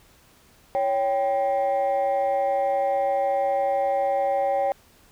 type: tone pair together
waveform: sine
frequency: 557.4 / 784 Hz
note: C#5 / G5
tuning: +9 / 0 cents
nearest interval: tritone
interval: 591 cents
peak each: -21 dBFS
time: 0.75-4.72 s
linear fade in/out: 0 ms
effects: tanh soft clip ceiling -17 dBFS + pink hiss -56 dBFS RMS until 5.11 s